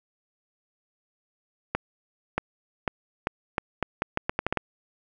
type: accelerating click train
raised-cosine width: 0.5 ms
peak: -9 dBFS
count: 13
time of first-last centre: 1.75-4.573 s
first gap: 630 ms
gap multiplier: 0.79
effects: none